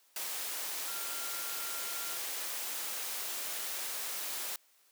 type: tone in noise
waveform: sine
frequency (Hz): 1386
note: F6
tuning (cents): -14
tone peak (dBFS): -47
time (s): 0.88-2.17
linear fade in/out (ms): 2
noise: white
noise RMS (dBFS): -38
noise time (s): 0.16-4.56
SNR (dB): -12
effects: white hiss -67 dBFS RMS until 4.91 s + high-pass 400 Hz 12 dB/octave